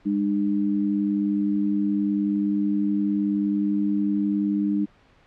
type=tone pair together; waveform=sine; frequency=203 / 302.1 Hz; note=G#3 / D4; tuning=-39 / +49 cents; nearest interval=perfect fifth; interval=688 cents; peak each=-23 dBFS; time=0.05-4.86 s; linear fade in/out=20 ms; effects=pink hiss -57 dBFS RMS until 5.26 s + low-pass 3000 Hz 12 dB/octave